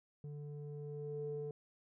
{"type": "tone with low-pass filter sweep", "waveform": "square", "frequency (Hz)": 146.83, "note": "D3", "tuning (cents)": 0, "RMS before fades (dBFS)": -44, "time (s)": [0.24, 1.51], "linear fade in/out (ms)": 2, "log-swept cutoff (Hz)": [310, 480], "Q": 6.4, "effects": []}